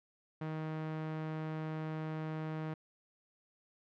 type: tone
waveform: sawtooth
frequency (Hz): 157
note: D#3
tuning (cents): +16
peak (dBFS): -33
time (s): 0.41-2.74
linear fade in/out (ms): 5
effects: low-pass 2000 Hz 12 dB/octave